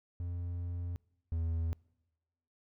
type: tone pair in turn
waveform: triangle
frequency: 87.31 / 82.41 Hz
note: F2 / E2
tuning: 0 / 0 cents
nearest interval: minor second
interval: 100 cents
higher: first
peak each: -33 / -29 dBFS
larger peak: second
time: 0.2-0.96 / 1.32-1.73 s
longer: first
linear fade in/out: 0 ms
effects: noise-tail reverb RT60 1.0 s tail -26 dB re dry